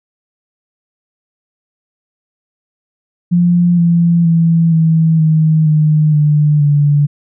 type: tone with pitch steps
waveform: sine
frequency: 174.61 / 170.13 / 165.76 / 161.51 / 157.37 / 153.33 / 149.4 / 145.56 Hz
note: F3 / F3 / E3 / E3 / D#3 / D#3 / D3 / D3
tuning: 0 / -45 / +10 / -35 / +20 / -25 / +30 / -15 cents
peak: -7 dBFS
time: 3.31-7.07 s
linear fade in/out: 20 ms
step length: 470 ms
effects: none